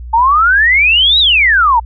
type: exponential two-way sweep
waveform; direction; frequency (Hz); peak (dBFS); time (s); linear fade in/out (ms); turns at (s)
sine; up then down; 876 to 3946 to 876; -6; 0.13-1.8; 10; 1.19
effects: added 60 Hz sine -24 dBFS peak until 1.85 s